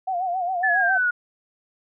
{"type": "tone with vibrato", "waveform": "sine", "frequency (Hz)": 727, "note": "F#5", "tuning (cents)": -31, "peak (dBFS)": -22, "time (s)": [0.07, 0.98], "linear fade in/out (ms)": 10, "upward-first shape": "sine", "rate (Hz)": 7.3, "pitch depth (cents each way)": 90}
{"type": "exponential sweep", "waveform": "sine", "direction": "down", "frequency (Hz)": [1760, 1431], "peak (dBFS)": -18, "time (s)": [0.63, 1.11], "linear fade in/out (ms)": 10}
{"effects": []}